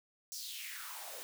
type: noise with high-pass filter sweep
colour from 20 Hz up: white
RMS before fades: -45 dBFS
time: 0.32-1.23 s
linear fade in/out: 0 ms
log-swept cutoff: 5900 to 420 Hz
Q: 3.8
effects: none